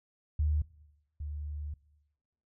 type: tone pair in turn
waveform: sine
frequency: 75.4 / 74.1 Hz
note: D2 / D2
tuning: +46 / +16 cents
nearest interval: unison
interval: 30 cents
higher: first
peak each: -25 / -35 dBFS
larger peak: first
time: 0.39-0.62 / 1.2-1.74 s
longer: second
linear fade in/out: 5 ms
effects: noise-tail reverb RT60 1.0 s tail -21 dB re dry